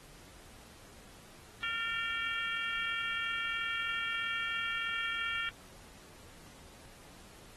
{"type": "harmonic tone with a mistuned harmonic", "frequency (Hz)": 462.3, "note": "A#4", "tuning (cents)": -14, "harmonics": [3, 4, 5, 6, 7], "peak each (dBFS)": [-38, -39, -40, -41, -41], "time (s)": [1.63, 5.49], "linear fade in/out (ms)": 0, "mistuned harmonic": 4, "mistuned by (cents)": -43, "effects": ["pink hiss -56 dBFS RMS until 7.56 s", "AAC 32 kbps"]}